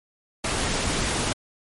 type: noise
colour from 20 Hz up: pink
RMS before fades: -25 dBFS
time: 0.44-1.33 s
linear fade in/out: 5 ms
effects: MP3 48 kbps